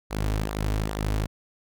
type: tone with flanger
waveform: sawtooth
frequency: 52.3 Hz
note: G#1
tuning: 13 cents sharp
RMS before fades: -27 dBFS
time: 0.1-1.27 s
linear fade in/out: 20 ms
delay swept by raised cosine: 0.33 to 5.73 ms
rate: 2.4 Hz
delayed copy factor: -0.55
effects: none